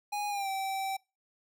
square tone with pitch glide, 825 to 774.2 Hz, G#5 to G5, -12 to -22 cents, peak -32 dBFS, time 0.12-0.97 s, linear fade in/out 10 ms, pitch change -110 cents, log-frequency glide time 0.29-0.49 s, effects noise-tail reverb RT60 0.3 s tail -26 dB re dry

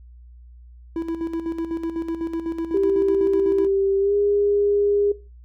triangle tone with tremolo, 330 Hz, E4, 2 cents sharp, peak -20 dBFS, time 0.96-3.67 s, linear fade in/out 2 ms, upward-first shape square, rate 8 Hz, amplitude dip 60%
sine tone with pitch glide, 391.8 to 407.5 Hz, G4 to G#4, -1 to -33 cents, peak -17 dBFS, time 2.74-5.12 s, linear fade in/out 5 ms, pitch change +68 cents, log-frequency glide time 3.99-4.14 s
effects noise-tail reverb RT60 0.3 s tail -18 dB re dry + added 60 Hz sine -42 dBFS peak until 5.44 s

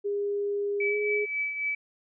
sine tone with pitch glide, 406.2 to 416.9 Hz, G#4 to G#4, -38 to +7 cents, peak -26 dBFS, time 0.04-1.26 s, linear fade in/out 20 ms, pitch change +45 cents, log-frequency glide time 0.87-0.95 s
sine tone with tremolo, 2298 Hz, D7, 38 cents flat, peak -25 dBFS, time 0.8-1.75 s, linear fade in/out 5 ms, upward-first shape triangle, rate 3.7 Hz, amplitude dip 60%
effects none

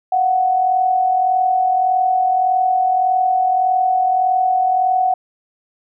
sine tone pair together, 702 / 743.7 Hz, F5 / F#5, +9 / +9 cents, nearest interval minor second, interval 100 cents, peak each -23 / -13 dBFS, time 0.12-5.14 s, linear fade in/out 5 ms, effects none

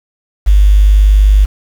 sine tone with quantisation, 50.3 Hz, G1, 45 cents sharp, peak -3 dBFS, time 0.46-1.46 s, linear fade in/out 20 ms, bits 5, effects none

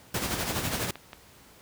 pink noise with tremolo, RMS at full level -28 dBFS, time 0.14-0.91 s, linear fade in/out 5 ms, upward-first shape sine, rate 12 Hz, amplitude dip 50%
click train, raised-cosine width 0.3 ms, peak -24 dBFS, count 5, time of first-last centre 0.43-1.132 s, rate 5.7 Hz
effects pink hiss -54 dBFS RMS until 1.61 s + high-pass 60 Hz 12 dB/octave

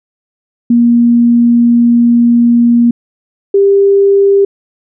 sine tone pair in turn, 237 / 397 Hz, A#3 / G4, +29 / +22 cents, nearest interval major sixth, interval 893 cents, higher second, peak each -4 dBFS, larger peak neither, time 0.7-2.91 / 3.54-4.45 s, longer first, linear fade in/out 5 ms, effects none

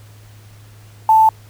sine tone with quantisation, 880 Hz, A5, in tune, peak -7 dBFS, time 1.09-1.29 s, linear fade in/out 2 ms, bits 6, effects added 105 Hz sine -40 dBFS peak until 1.49 s + pink hiss -49 dBFS RMS until 1.49 s

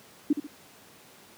sine tone with echo, 293.7 Hz, D4, in tune, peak -18 dBFS, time 0.3-0.33 s, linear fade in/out 5 ms, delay 70 ms, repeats 2, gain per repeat -9 dB, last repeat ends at 0.47 s, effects pink hiss -53 dBFS RMS until 1.37 s + high-pass 150 Hz 12 dB/octave

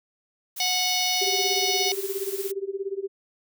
blue noise, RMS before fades -35 dBFS, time 0.56-2.52 s, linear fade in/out 10 ms
harmonic tone, 735 Hz, F#5, 12 cents flat, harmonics 1 / 3 / 4 / 5 / 6 / 7 / 8, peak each -30 / -30 / -30 / -30 / -30 / -30 / -30 dBFS, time 0.6-1.92 s, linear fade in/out 2 ms
sine tone with tremolo, 392 Hz, G4, in tune, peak -24 dBFS, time 1.21-3.08 s, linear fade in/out 10 ms, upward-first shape sine, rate 17 Hz, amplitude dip 90%
effects none

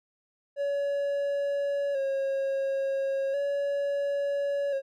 triangle tone with vibrato, 554.4 Hz, C#5, in tune, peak -24 dBFS, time 0.56-4.82 s, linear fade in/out 50 ms, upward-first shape square, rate 0.36 Hz, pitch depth 34 cents each way, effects none

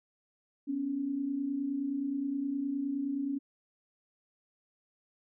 sine tone pair together, 251 / 280.6 Hz, B3 / C#4, +28 / +21 cents, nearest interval major second, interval 193 cents, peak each -38 / -31 dBFS, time 0.67-3.39 s, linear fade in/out 20 ms, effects none

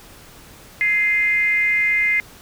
sine tone with frequency modulation, 2085 Hz, C7, 7 cents flat, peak -15 dBFS, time 0.81-2.2 s, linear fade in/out 0 ms, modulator 394 Hz, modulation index 0.42, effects pink hiss -44 dBFS RMS until 2.41 s

